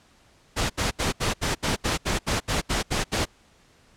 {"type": "noise bursts", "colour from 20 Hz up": "pink", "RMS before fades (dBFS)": -24, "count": 13, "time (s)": [0.56, 3.256], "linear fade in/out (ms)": 20, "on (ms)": 140, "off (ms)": 73, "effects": ["pink hiss -58 dBFS RMS until 3.96 s", "low-pass 8000 Hz 12 dB/octave"]}